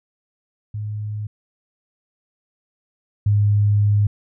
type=tone pair in turn; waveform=sine; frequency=105.6 / 103.25 Hz; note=G#2 / G#2; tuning=+29 / -10 cents; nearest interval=unison; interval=39 cents; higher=first; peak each=-24 / -13 dBFS; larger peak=second; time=0.74-1.27 / 3.26-4.07 s; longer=second; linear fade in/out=5 ms; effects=none